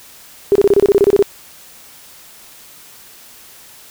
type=tone bursts; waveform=sine; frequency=401.6 Hz; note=G4; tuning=42 cents sharp; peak=-6 dBFS; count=12; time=0.52-1.225 s; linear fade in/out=0 ms; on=34 ms; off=27 ms; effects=white hiss -41 dBFS RMS until 3.9 s